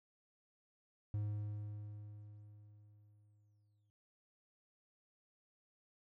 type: tone with exponential decay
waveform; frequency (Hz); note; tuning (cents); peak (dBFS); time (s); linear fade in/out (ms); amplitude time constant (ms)
triangle; 104.5; G#2; +11; -33; 1.14-3.9; 0; 600
effects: none